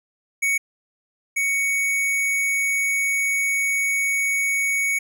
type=tone pair in turn; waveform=square; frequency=2231 / 2231 Hz; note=C#7 / C#7; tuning=+11 / +11 cents; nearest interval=unison; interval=0 cents; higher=neither; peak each=-19 / -20 dBFS; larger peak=first; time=0.42-0.58 / 1.36-4.99 s; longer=second; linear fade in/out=10 ms; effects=none